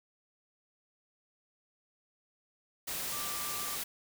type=tone in noise; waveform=sine; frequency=1177 Hz; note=D6; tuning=3 cents sharp; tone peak=-43 dBFS; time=3.12-3.76 s; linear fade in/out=10 ms; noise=white; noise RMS=-37 dBFS; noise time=2.87-3.84 s; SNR=-9 dB; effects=none